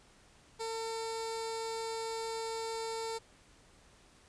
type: tone with notch filter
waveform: 15% pulse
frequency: 451.1 Hz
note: A4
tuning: 43 cents sharp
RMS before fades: -38 dBFS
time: 0.59-3.19 s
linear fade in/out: 20 ms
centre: 1600 Hz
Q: 1
effects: pink hiss -62 dBFS RMS until 4.28 s + resampled to 22050 Hz